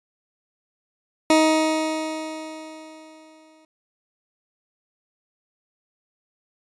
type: tone with exponential decay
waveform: 20% pulse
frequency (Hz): 314.6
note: D#4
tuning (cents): +19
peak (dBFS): -8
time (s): 1.3-3.65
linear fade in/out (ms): 2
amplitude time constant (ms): 510
effects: resampled to 22050 Hz